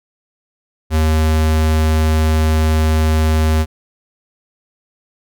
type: tone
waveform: square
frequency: 78.5 Hz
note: D#2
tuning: 16 cents sharp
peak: -12 dBFS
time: 0.9-3.66 s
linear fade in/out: 50 ms
effects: none